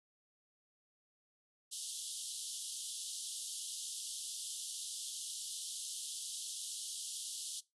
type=band-pass noise; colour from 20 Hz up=white; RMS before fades=-44 dBFS; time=1.71-7.61 s; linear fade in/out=20 ms; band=3000 to 11000 Hz; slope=96 dB/octave; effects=noise-tail reverb RT60 0.2 s tail -19 dB re dry